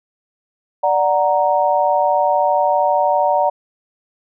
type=chord; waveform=sine; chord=D augmented; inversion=none; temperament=equal; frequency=587.3 / 740 / 932.3 Hz; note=D5 / F#5 / A#5; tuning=0 / 0 / 0 cents; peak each=-17 dBFS; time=0.83-3.5 s; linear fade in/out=10 ms; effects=none